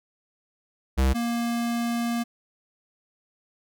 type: tone pair in turn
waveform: square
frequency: 66 / 235.2 Hz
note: C2 / A#3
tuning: +16 / +16 cents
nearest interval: octave + minor seventh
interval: 2200 cents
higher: second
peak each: -19 / -25 dBFS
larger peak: first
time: 0.97-1.14 / 1.14-2.24 s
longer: second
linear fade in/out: 20 ms
effects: none